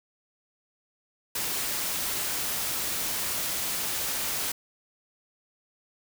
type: noise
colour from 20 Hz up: white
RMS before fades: -30 dBFS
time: 1.35-4.52 s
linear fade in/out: 5 ms
effects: none